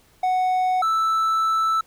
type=tone pair in turn; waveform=triangle; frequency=740 / 1318.5 Hz; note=F#5 / E6; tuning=0 / 0 cents; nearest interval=minor seventh; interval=1000 cents; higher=second; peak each=-16 dBFS; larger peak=neither; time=0.23-0.82 / 0.82-1.81 s; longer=second; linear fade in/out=5 ms; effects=pink hiss -57 dBFS RMS until 1.86 s